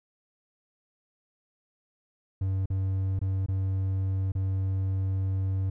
triangle tone with dropouts, 95.6 Hz, G2, 43 cents flat, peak -23 dBFS, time 2.41-5.7 s, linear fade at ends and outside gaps 5 ms, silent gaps 2.658-2.701 / 3.192-3.214 / 3.462-3.484 / 4.32-4.351 s, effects none

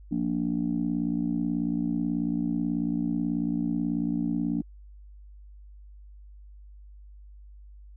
sine chord, Bb major, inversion second, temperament just, 174.81 / 233.1 / 291.4 Hz, F3 / Bb3 / D4, +2 / 0 / -13 cents, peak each -30 / -28 / -28 dBFS, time 0.11-4.62 s, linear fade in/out 10 ms, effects tanh soft clip ceiling -17 dBFS + added 50 Hz sine -45 dBFS peak until 7.96 s

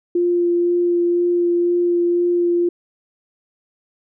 sine tone with vibrato, 348.5 Hz, F4, 4 cents flat, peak -14 dBFS, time 0.15-2.69 s, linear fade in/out 5 ms, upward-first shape sine, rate 2 Hz, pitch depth 10 cents each way, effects none

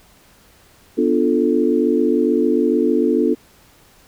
sine chord, B half-diminished seventh, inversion none, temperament equal, 246.9 / 293.7 / 349.2 / 440 Hz, B3 / D4 / F4 / A4, 0 / 0 / 0 / 0 cents, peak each -19 dBFS, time 0.97-3.35 s, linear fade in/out 20 ms, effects pink hiss -51 dBFS RMS until 4.07 s

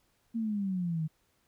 sine exponential sweep, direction down, 233.1 to 153.6 Hz, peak -29 dBFS, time 0.34-1.08 s, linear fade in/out 20 ms, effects pink hiss -72 dBFS RMS until 1.47 s

